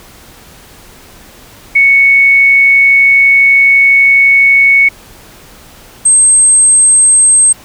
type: tone pair in turn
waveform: sine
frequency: 2217 / 8370 Hz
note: C#7 / C9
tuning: 0 / 0 cents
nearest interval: octave + major seventh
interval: 2300 cents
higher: second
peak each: -3 dBFS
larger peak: neither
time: 1.75-4.89 / 6.05-7.53 s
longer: first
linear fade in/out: 10 ms
effects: pink hiss -37 dBFS RMS until 7.64 s